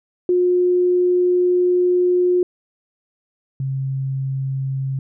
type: tone pair in turn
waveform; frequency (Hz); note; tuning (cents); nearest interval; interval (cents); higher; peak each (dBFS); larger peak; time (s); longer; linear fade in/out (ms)
sine; 358.8 / 134.4; F4 / C3; +47 / +47; octave + perfect fourth; 1700; first; -13 / -20; first; 0.29-2.43 / 3.6-4.99; first; 2
effects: none